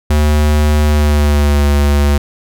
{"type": "tone with pitch glide", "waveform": "square", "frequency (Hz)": [75, 72.03], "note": ["D2", "D2"], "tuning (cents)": [37, -33], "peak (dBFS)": -9, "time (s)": [0.1, 2.18], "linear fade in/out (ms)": 5, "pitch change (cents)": -70, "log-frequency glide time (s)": [0.86, 1.64], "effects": []}